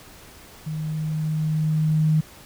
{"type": "tone with level ramp", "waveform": "sine", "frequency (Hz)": 155.6, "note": "D#3", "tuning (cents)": 0, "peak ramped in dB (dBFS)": [-26, -15], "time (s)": [0.66, 2.21], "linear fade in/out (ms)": 10, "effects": ["pink hiss -46 dBFS RMS until 2.45 s"]}